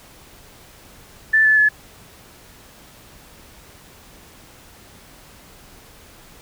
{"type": "tone with pitch steps", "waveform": "sine", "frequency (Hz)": [1760, 1736.8, 1713.9], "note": ["A6", "A6", "A6"], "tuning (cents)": [0, -23, -46], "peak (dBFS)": -11, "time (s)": [1.33, 1.69], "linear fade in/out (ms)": 10, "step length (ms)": 120, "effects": ["pink hiss -46 dBFS RMS until 6.41 s"]}